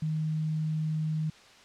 sine tone, 156.2 Hz, D#3, 7 cents sharp, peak -27 dBFS, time 0.02-1.3 s, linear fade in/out 5 ms, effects white hiss -54 dBFS RMS until 1.64 s + low-pass 5000 Hz 12 dB/octave

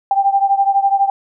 sine beating tone pair, 787 / 799 Hz, G5 / G5, +7 / +33 cents, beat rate 12 Hz, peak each -13 / -16 dBFS, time 0.11-1.1 s, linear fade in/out 2 ms, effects none

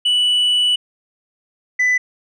sine tone pair in turn, 2960 / 1996.2 Hz, F#7 / B6, 0 / +18 cents, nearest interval perfect fifth, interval 682 cents, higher first, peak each -10 dBFS, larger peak neither, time 0.05-0.76 / 1.79-1.98 s, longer first, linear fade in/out 10 ms, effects tanh soft clip ceiling -12 dBFS

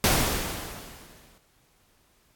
pink noise with exponential decay, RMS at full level -19 dBFS, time 0.04-1.38 s, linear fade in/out 1 ms, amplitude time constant 290 ms, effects pink hiss -64 dBFS RMS until 2.35 s + AAC 64 kbps

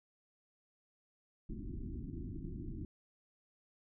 pink low-pass noise, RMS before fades -43 dBFS, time 1.49-2.85 s, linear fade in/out 2 ms, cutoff 360 Hz, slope 96 dB/octave, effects none

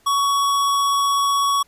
square tone, 1121 Hz, C#6, 19 cents sharp, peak -17 dBFS, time 0.06-1.63 s, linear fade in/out 10 ms, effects pink hiss -58 dBFS RMS until 1.67 s + resampled to 32000 Hz

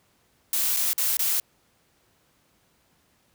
blue noise with dropouts, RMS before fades -24 dBFS, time 0.53-1.4 s, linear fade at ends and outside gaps 2 ms, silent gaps 0.765-0.769 / 0.932-0.979 / 1.17-1.192 s, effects pink hiss -65 dBFS RMS until 3.34 s + high-pass 60 Hz 12 dB/octave

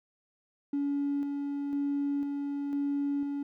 triangle tone with tremolo, 283.6 Hz, C#4, 40 cents sharp, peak -24 dBFS, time 0.73-3.43 s, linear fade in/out 5 ms, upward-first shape square, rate 1 Hz, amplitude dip 40%, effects tanh soft clip ceiling -24 dBFS

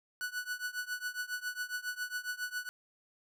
45% pulse tone with tremolo, 1480 Hz, F#6, in tune, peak -32 dBFS, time 0.21-2.69 s, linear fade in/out 0 ms, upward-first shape triangle, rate 7.3 Hz, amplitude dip 95%, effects none

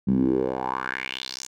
10% pulse tone with band-pass filter sweep, 64.6 Hz, C2, 21 cents flat, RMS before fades -26 dBFS, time 0.07-1.47 s, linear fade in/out 10 ms, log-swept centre 180 to 6900 Hz, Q 4.2, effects none

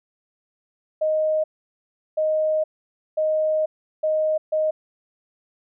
sine tone bursts at uneven times, 622.3 Hz, D#5, in tune, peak -18 dBFS, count 5, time 1.01-1.44 / 2.17-2.64 / 3.17-3.66 / 4.03-4.38 / 4.52-4.71 s, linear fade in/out 10 ms, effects none

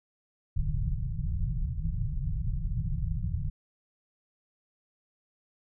pink low-pass noise, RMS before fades -30 dBFS, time 0.56-3.5 s, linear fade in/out 10 ms, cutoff 170 Hz, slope 96 dB/octave, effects none

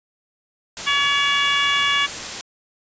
white noise, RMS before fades -29 dBFS, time 0.77-2.41 s, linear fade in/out 0 ms
harmonic tone, 567 Hz, C#5, 39 cents sharp, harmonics 2 / 3 / 4 / 5 / 6, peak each -23 / -23 / -23 / -23 / -23 dBFS, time 0.86-2.07 s, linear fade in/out 20 ms
effects resampled to 16000 Hz

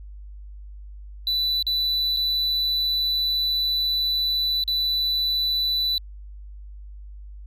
triangle tone with dropouts, 3977 Hz, B7, 11 cents sharp, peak -19 dBFS, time 1.27-5.98 s, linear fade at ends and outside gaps 1 ms, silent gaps 1.626-1.667 / 2.164-2.17 / 4.638-4.678 s, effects added 50 Hz sine -37 dBFS peak until 7.46 s

